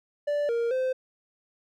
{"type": "tone with pitch steps", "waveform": "triangle", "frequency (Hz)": [584, 467.2, 517], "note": ["D5", "A#4", "C5"], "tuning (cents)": [-10, 4, -21], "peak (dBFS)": -22, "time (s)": [0.27, 0.93], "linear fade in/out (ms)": 10, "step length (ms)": 220, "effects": []}